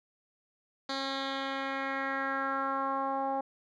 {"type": "tone with low-pass filter sweep", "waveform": "10% pulse", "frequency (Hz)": 271, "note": "C#4", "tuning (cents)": -39, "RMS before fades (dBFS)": -33, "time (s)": [0.89, 3.41], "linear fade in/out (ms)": 5, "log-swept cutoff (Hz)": [4500, 780], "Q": 3, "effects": []}